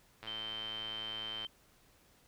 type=click train; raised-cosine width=0.3 ms; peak=-30 dBFS; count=135; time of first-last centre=0.23-1.448 s; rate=110 Hz
type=tone; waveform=sine; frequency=3110 Hz; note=G7; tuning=14 cents flat; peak=-39 dBFS; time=0.27-1.47 s; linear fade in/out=5 ms
effects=pink hiss -66 dBFS RMS until 2.27 s